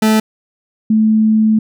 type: tone pair in turn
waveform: 40% pulse / sine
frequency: 217.9 / 217.9 Hz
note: A3 / A3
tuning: -17 / -17 cents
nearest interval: unison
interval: 0 cents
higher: neither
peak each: -8 dBFS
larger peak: neither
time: 0.02-0.2 / 0.9-1.59 s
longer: second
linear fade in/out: 5 ms
effects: none